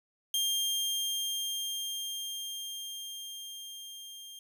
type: tone with level ramp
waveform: sawtooth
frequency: 3200 Hz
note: G7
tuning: 35 cents sharp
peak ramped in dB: -24 to -42 dBFS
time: 0.34-4.39 s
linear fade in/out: 2 ms
effects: none